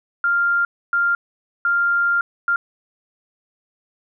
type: tone bursts at uneven times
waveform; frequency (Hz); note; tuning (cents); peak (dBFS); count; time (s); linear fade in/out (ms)
sine; 1396; F6; -1; -15; 4; 0.24-0.65 / 0.93-1.15 / 1.65-2.21 / 2.48-2.56; 2
effects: none